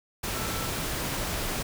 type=tone in noise; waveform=sine; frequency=1331 Hz; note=E6; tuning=16 cents sharp; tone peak=-40 dBFS; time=0.33-0.7 s; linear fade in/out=10 ms; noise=pink; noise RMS=-31 dBFS; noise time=0.23-1.63 s; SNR=-12 dB; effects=none